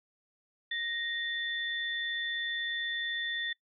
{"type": "tone pair together", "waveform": "sine", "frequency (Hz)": [1867, 3524], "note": ["A#6", "A7"], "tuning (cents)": [2, 2], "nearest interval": "major seventh", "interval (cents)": 1100, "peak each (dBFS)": [-34, -35], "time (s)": [0.71, 3.53], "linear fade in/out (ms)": 5, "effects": ["noise-tail reverb RT60 0.1 s tail -22 dB re dry"]}